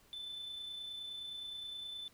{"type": "tone with amplitude modulation", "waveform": "sine", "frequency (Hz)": 3520, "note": "A7", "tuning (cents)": 0, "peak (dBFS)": -38, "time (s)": [0.13, 2.08], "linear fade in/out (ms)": 0, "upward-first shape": "sine", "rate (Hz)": 29.6, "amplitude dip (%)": 45, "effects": ["tanh soft clip ceiling -40 dBFS", "pink hiss -66 dBFS RMS until 2.13 s"]}